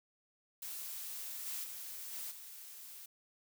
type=noise with level steps; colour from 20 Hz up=blue; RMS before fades=-44 / -41 / -46 / -43 / -51 dBFS; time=0.62-3.06 s; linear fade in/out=5 ms; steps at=1.45 / 1.63 / 2.12 / 2.3 s; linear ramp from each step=20 ms; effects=none